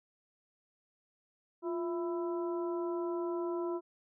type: harmonic tone with a mistuned harmonic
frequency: 331.9 Hz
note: E4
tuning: 12 cents sharp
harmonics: 1 / 2 / 3 / 4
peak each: -33 / -43 / -43 / -50 dBFS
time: 1.62-3.81 s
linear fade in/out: 50 ms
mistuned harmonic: 1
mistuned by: +83 cents
effects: none